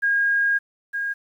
sine tone pair in turn, 1628 / 1628 Hz, G#6 / G#6, -35 / -35 cents, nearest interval unison, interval 0 cents, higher neither, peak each -17 / -23 dBFS, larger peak first, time 0.02-0.59 / 0.93-1.14 s, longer first, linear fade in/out 20 ms, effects 9-bit

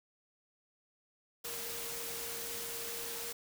sine tone in noise, 466.2 Hz, A#4, in tune, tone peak -48 dBFS, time 1.44-3.33 s, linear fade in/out 10 ms, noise white, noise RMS -41 dBFS, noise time 1.44-3.33 s, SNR -10 dB, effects none

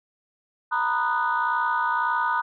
sine chord, B major seventh, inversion third, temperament just, 926 / 987.8 / 1234.7 / 1481.6 Hz, A#5 / B5 / D#6 / F#6, -12 / 0 / -14 / +2 cents, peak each -26 dBFS, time 0.71-2.42 s, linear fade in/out 20 ms, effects tanh soft clip ceiling -13 dBFS

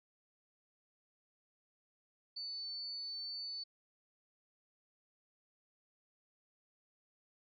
sine tone, 4499 Hz, C#8, 25 cents sharp, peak -40 dBFS, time 2.36-3.64 s, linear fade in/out 10 ms, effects MP3 48 kbps

